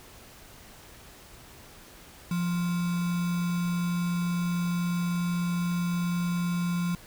sine tone with sample-and-hold, 174.6 Hz, F3, in tune, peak -25 dBFS, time 2.31-6.95 s, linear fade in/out 2 ms, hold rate 1225 Hz, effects pink hiss -50 dBFS RMS until 7.06 s

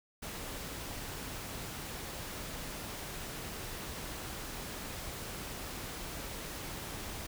pink noise, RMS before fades -42 dBFS, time 0.22-7.27 s, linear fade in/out 10 ms, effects none

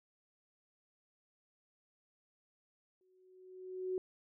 sine tone with exponential growth, 370.9 Hz, F#4, 4 cents sharp, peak -32 dBFS, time 3.01-3.98 s, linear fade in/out 1 ms, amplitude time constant 210 ms, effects none

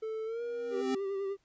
triangle tone with pitch glide, 440 to 474.3 Hz, A4 to A#4, 0 to +30 cents, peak -32 dBFS, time 0.02-0.82 s, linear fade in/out 10 ms, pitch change +130 cents, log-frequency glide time 0.25-0.42 s
square tone with exponential growth, 261.6 Hz, C4, in tune, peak -29 dBFS, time 0.39-0.95 s, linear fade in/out 5 ms, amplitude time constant 120 ms
triangle tone with vibrato, 392.9 Hz, G4, 4 cents sharp, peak -30 dBFS, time 0.7-1.37 s, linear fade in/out 50 ms, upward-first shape sine, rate 10 Hz, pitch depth 33 cents each way
effects pink hiss -74 dBFS RMS until 1.44 s + resampled to 16000 Hz

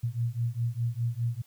sine beating tone pair, 115.5 / 120.4 Hz, A#2 / B2, -16 / -44 cents, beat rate 4.9 Hz, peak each -30 dBFS, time 0.03-1.42 s, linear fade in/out 10 ms, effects white hiss -62 dBFS RMS until 1.46 s

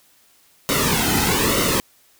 pink noise with flanger, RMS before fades -19 dBFS, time 0.69-1.8 s, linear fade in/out 0 ms, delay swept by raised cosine 1.2 to 1.81 ms, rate 1.1 Hz, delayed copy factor -0.75, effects white hiss -56 dBFS RMS until 2.19 s

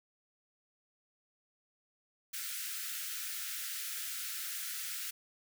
white high-pass noise, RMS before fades -40 dBFS, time 2.33-5.11 s, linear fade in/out 10 ms, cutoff 1300 Hz, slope 96 dB/octave, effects none

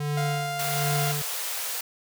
square tone with tremolo, 146.83 Hz, D3, in tune, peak -25 dBFS, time 0-1.22 s, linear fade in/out 5 ms, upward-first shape sine, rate 1.3 Hz, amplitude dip 75%
sawtooth tone, 698.5 Hz, F5, in tune, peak -25 dBFS, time 0.17-1.12 s, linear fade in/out 5 ms
white high-pass noise, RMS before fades -31 dBFS, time 0.59-1.81 s, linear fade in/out 5 ms, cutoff 440 Hz, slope 96 dB/octave
effects none

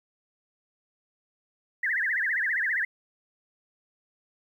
sine tone with vibrato, 1799 Hz, A6, 38 cents sharp, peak -24 dBFS, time 1.83-2.85 s, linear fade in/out 5 ms, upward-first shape triangle, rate 15 Hz, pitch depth 260 cents each way, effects 10-bit

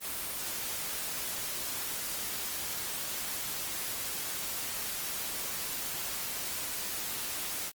white noise, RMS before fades -36 dBFS, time 0-7.72 s, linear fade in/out 50 ms, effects Opus 24 kbps

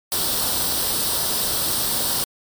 white noise with comb filter, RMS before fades -22 dBFS, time 0.12-2.24 s, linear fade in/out 0 ms, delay 0.22 ms, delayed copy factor +0.65, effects MP3 96 kbps

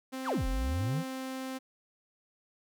sawtooth tone, 262.1 Hz, C4, 3 cents sharp, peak -32 dBFS, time 0.12-1.59 s, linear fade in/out 20 ms
triangle exponential two-way sweep, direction down then up, 2196 to 38.89 to 183.6 Hz, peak -27 dBFS, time 0.24-1.04 s, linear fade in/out 50 ms, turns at 0.47 s
effects none

